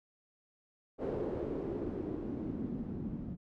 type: noise with low-pass filter sweep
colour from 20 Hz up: white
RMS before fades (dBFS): -38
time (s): 0.98-3.37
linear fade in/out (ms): 50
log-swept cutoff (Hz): 470 to 200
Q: 3
effects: none